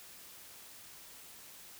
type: silence
effects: white hiss -53 dBFS RMS until 1.79 s